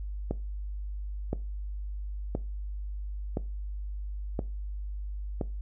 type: click train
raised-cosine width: 2 ms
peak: -16 dBFS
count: 6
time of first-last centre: 0.31-5.412 s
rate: 0.98 Hz
effects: noise-tail reverb RT60 0.3 s tail -19 dB re dry + added 50 Hz sine -33 dBFS peak until 5.61 s